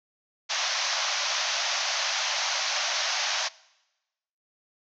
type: band-pass noise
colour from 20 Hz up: white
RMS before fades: -28 dBFS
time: 0.49-3.49 s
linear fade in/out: 20 ms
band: 570 to 6400 Hz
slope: 96 dB/octave
effects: noise-tail reverb RT60 1.0 s tail -22 dB re dry